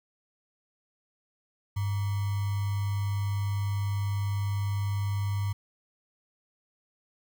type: tone with sample-and-hold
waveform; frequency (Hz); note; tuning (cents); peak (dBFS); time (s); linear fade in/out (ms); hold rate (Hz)
sine; 100; G2; +35; -26; 1.76-5.53; 10; 1050
effects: none